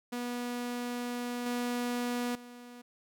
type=tone with level steps; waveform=sawtooth; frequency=243.2 Hz; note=B3; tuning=26 cents flat; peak=-30 / -27 / -43 dBFS; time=0.12-2.82 s; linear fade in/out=10 ms; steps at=1.46 / 2.35 s; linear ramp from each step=2 ms; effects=none